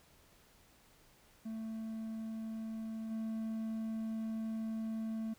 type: tone with level steps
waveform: triangle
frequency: 222 Hz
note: A3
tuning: 16 cents sharp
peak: -37 / -34 dBFS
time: 1.45-5.34 s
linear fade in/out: 10 ms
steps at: 3.1 s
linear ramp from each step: 20 ms
effects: pink hiss -65 dBFS RMS until 5.38 s